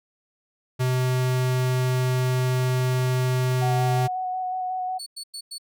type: tone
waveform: square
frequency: 127.6 Hz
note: C3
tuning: 43 cents flat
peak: -21 dBFS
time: 0.79-4.08 s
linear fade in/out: 20 ms
type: clicks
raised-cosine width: 1 ms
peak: -28 dBFS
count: 10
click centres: 2.39 / 2.599 / 2.634 / 2.691 / 2.804 / 2.937 / 2.989 / 3.023 / 3.067 / 3.518 s
type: tone with vibrato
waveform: sine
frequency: 740 Hz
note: F#5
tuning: in tune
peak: -25 dBFS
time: 3.61-4.99 s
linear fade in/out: 20 ms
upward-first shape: square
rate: 5.5 Hz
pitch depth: 12 cents each way
type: tone bursts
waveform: 30% pulse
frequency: 4435 Hz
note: C#8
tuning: in tune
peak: -30 dBFS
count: 4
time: 4.99-5.583 s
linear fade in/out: 10 ms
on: 74 ms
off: 99 ms
effects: none